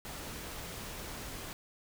pink noise, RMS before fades -43 dBFS, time 0.05-1.53 s, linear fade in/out 0 ms, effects none

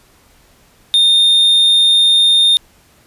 triangle tone, 3648 Hz, A#7, 38 cents flat, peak -6 dBFS, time 0.94-2.57 s, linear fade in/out 0 ms, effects pink hiss -50 dBFS RMS until 3.06 s + resampled to 32000 Hz

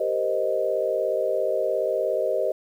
sine chord, C minor seventh, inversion second, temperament equal, 392 / 466.2 / 523.3 / 622.3 Hz, G4 / Bb4 / C5 / Eb5, 0 / 0 / 0 / 0 cents, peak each -29 / -29 / -26 / -25 dBFS, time 0-2.52 s, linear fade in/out 5 ms, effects 9-bit

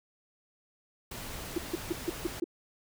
pink noise, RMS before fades -41 dBFS, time 1.11-2.4 s, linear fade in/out 5 ms
sine tone bursts, 341 Hz, F4, 41 cents flat, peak -26 dBFS, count 6, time 1.56-2.442 s, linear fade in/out 5 ms, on 22 ms, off 150 ms
effects none

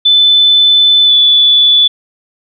sine tone with pitch glide, 3510 to 3462 Hz, A7 to A7, -5 to -29 cents, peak -4 dBFS, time 0.05-1.88 s, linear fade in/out 10 ms, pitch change -24 cents, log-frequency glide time 1.05-1.13 s, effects none

